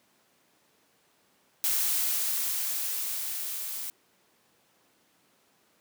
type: noise with level ramp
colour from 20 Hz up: blue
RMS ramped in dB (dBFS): -26 to -36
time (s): 1.64-3.9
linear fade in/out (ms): 0
effects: pink hiss -66 dBFS RMS until 5.8 s + high-pass 200 Hz 12 dB/octave